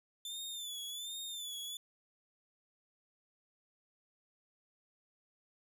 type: tone with vibrato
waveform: sawtooth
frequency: 3520 Hz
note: A7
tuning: in tune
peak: -38 dBFS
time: 0.25-1.77 s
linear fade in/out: 2 ms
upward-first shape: sine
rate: 1.3 Hz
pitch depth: 84 cents each way
effects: none